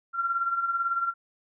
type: tone with tremolo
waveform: sine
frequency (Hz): 1372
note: F6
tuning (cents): -31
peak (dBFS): -22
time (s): 0.13-1.14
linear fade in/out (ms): 50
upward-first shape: sine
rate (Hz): 18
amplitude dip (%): 60
effects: none